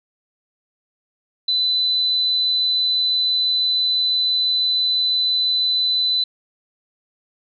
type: tone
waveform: sine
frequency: 4007 Hz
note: B7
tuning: 24 cents sharp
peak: -16 dBFS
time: 1.48-6.24 s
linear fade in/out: 5 ms
effects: none